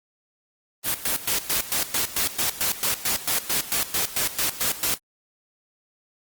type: noise with tremolo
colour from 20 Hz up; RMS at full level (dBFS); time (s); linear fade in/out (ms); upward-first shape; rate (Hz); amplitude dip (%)
white; -23; 0.83-4.99; 50; square; 4.5; 80
effects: Opus 24 kbps